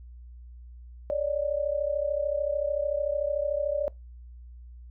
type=tone pair together; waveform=sine; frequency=564 / 597.5 Hz; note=C#5 / D5; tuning=+30 / +30 cents; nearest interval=minor second; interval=100 cents; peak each=-28 / -28 dBFS; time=1.1-3.88 s; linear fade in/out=0 ms; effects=noise-tail reverb RT60 0.2 s tail -23 dB re dry + added 60 Hz sine -43 dBFS peak until 4.9 s